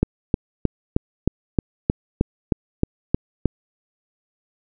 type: click train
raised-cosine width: 3 ms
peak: -3 dBFS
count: 12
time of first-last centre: 0.03-3.457 s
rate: 3.21 Hz
effects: none